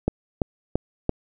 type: click train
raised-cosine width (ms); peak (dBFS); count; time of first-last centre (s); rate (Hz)
2; -7; 4; 0.08-1.094; 2.96
effects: none